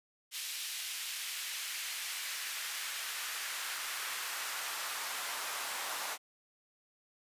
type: noise with high-pass filter sweep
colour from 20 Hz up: pink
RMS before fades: -39 dBFS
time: 0.31-6.18 s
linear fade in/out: 50 ms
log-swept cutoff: 3000 to 870 Hz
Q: 1.1
effects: resampled to 32000 Hz